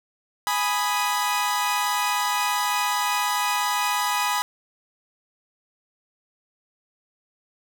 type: chord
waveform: sawtooth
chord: G# minor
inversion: none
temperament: equal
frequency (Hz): 830.6 / 987.8 / 1244.5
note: G#5 / B5 / D#6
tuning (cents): 0 / 0 / 0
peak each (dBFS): -23 / -21 / -24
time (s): 0.47-4.42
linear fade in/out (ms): 0
effects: none